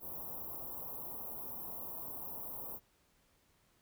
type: band-stop noise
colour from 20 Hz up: white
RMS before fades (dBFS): -44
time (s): 0-2.8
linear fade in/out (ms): 50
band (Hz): 1100 to 12000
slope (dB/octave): 48
effects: pink hiss -72 dBFS RMS until 3.81 s